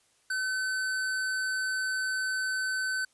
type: tone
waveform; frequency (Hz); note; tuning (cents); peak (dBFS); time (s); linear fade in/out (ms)
square; 1523; F#6; +50; -29; 0.3-3.05; 5
effects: white hiss -67 dBFS RMS until 3.13 s + resampled to 24000 Hz